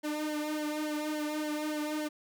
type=tone with flanger; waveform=sawtooth; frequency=302.7 Hz; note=D#4; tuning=48 cents flat; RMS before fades=-34 dBFS; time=0.03-2.09 s; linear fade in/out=20 ms; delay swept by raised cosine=0.78 to 2.68 ms; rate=3.5 Hz; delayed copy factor=-0.9; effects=none